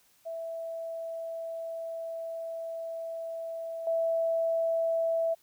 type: tone with level steps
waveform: sine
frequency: 659.3 Hz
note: E5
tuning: in tune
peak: -34 / -25 dBFS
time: 0.25-5.35 s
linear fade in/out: 20 ms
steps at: 3.87 s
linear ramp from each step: 2 ms
effects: white hiss -65 dBFS RMS until 5.42 s